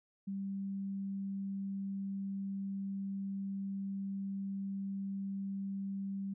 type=tone; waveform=sine; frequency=196 Hz; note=G3; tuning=in tune; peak=-36 dBFS; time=0.27-6.34 s; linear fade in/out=10 ms; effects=none